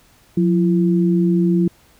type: tone pair together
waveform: sine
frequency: 178.78 / 337.5 Hz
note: F3 / E4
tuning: +41 / +41 cents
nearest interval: major seventh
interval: 1100 cents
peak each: -14 / -18 dBFS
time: 0.37-1.68 s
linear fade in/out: 5 ms
effects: pink hiss -53 dBFS RMS until 1.99 s